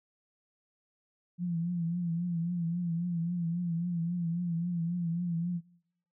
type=tone with vibrato; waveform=sine; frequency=171.4 Hz; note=F3; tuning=32 cents flat; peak=-29 dBFS; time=1.38-5.61 s; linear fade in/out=50 ms; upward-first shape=triangle; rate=3.7 Hz; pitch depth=79 cents each way; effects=noise-tail reverb RT60 0.7 s tail -22 dB re dry